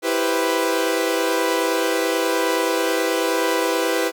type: chord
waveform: sawtooth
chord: C major seventh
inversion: first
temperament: equal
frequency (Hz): 329.6 / 392 / 493.9 / 523.3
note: E4 / G4 / B4 / C5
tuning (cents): 0 / 0 / 0 / 0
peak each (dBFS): -20 / -21 / -18 / -24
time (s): 0.02-4.12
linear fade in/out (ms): 50
effects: none